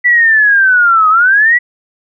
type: linear two-way sweep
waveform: sine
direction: down then up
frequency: 1975.5 to 1244.5 to 1975.5 Hz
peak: -5 dBFS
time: 0.04-1.59 s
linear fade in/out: 20 ms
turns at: 1.09 s
effects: none